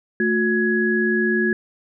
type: tone cluster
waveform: sine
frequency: 220.9 / 360.9 / 1675 Hz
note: A3 / F#4 / G#6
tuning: +7 / -43 / +14 cents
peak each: -21 dBFS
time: 0.2-1.53 s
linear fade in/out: 2 ms
effects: none